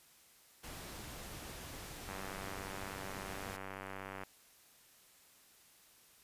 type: noise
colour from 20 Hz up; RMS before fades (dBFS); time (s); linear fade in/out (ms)
pink; -48; 0.63-3.57; 10
type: click train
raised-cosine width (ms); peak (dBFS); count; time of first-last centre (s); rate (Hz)
0.5; -29; 208; 2.09-4.235; 96.5
effects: white hiss -64 dBFS RMS until 6.23 s + resampled to 32000 Hz